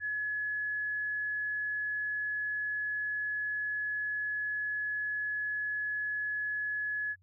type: tone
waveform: sine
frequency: 1698 Hz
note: G#6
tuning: 38 cents sharp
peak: -31 dBFS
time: 0-7.16 s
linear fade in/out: 50 ms
effects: added 92 Hz sine -62 dBFS peak until 7.22 s